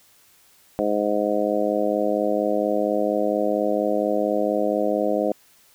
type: harmonic tone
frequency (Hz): 104.3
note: G#2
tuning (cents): +8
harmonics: 2 / 3 / 4 / 5 / 6 / 7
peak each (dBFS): -29 / -26 / -28 / -24 / -25 / -30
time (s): 0.79-5.32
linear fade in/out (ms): 0
effects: white hiss -56 dBFS RMS until 5.74 s